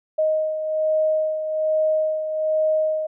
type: beating tone pair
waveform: sine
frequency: 624 / 625.2 Hz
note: D#5 / D#5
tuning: +5 / +8 cents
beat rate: 1.2 Hz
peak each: -19 / -27 dBFS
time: 0.18-3.07 s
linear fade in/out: 10 ms
effects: none